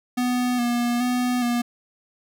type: tone with vibrato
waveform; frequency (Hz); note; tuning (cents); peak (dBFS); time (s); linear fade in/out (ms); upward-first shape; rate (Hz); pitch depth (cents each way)
square; 243.8; B3; -22; -21; 0.17-1.62; 10; square; 1.2; 28
effects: none